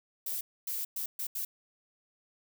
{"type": "noise bursts at uneven times", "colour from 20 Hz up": "violet", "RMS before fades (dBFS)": -35, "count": 5, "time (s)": [[0.26, 0.41], [0.67, 0.85], [0.96, 1.06], [1.19, 1.27], [1.35, 1.45]], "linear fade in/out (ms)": 5, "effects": []}